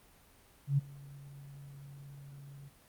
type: tone with ADSR envelope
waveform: sine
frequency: 140 Hz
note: C#3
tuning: 18 cents sharp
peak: -23 dBFS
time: 0.67-2.7 s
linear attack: 110 ms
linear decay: 18 ms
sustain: -24 dB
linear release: 22 ms
effects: pink hiss -62 dBFS RMS until 2.88 s + Opus 32 kbps